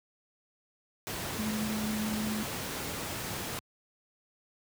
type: tone in noise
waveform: sine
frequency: 214.8 Hz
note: A3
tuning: 41 cents flat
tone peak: -31 dBFS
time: 1.39-2.43 s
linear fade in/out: 0 ms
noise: pink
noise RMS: -36 dBFS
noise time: 1.07-3.59 s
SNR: +2 dB
effects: high-pass 80 Hz 12 dB/octave